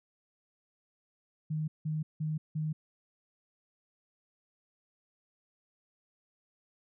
sine tone bursts, 154.9 Hz, D#3, 7 cents flat, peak -30 dBFS, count 4, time 1.5-2.73 s, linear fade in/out 10 ms, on 180 ms, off 170 ms, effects none

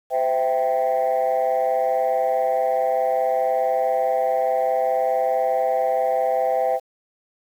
sine chord, C major, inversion none, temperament equal with one note detuned, 514 / 659.3 / 784 Hz, C5 / E5 / G5, -31 / 0 / 0 cents, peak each -21 dBFS, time 0.1-6.8 s, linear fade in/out 50 ms, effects tanh soft clip ceiling -13 dBFS + 8-bit

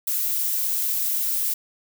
violet noise, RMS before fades -24 dBFS, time 0.07-1.54 s, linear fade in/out 5 ms, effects none

